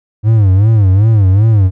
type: tone with vibrato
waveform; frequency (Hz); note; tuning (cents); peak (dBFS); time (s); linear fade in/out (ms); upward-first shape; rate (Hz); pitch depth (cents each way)
triangle; 102.5; G#2; -22; -3; 0.23-1.71; 50; sine; 2.6; 170
effects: none